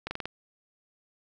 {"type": "slowing click train", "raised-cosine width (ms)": 0.3, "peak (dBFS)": -17, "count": 5, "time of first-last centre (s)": [0.07, 0.256], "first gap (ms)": 40, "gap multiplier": 1.1, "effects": []}